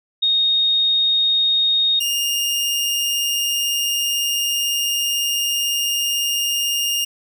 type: tone pair in turn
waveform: sine / sawtooth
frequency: 3718 / 2826 Hz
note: A#7 / F7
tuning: -5 / +20 cents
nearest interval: perfect fourth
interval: 475 cents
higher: first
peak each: -14 / -15 dBFS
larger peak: first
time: 0.22-2 / 2-7.05 s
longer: second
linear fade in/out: 10 ms
effects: none